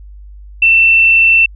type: tone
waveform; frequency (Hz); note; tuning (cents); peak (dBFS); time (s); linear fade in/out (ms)
sine; 2682; E7; +29; -5; 0.62-1.46; 5
effects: added 50 Hz sine -31 dBFS peak until 1.55 s